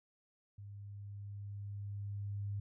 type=tone with level ramp; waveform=sine; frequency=101.2 Hz; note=G#2; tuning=44 cents flat; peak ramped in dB=-47 to -36 dBFS; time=0.58-2.6 s; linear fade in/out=5 ms; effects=none